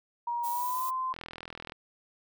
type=tone with pitch glide; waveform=sine; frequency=949 to 1034.9 Hz; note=A#5 to C6; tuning=+31 to -19 cents; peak=-29 dBFS; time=0.27-1.13 s; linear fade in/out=5 ms; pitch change=+150 cents; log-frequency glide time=0.49-0.86 s
type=noise; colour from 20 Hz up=violet; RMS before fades=-39 dBFS; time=0.43-0.91 s; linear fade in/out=20 ms
type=click train; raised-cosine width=0.3 ms; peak=-24 dBFS; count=25; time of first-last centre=1.14-1.721 s; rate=41.3 Hz
effects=none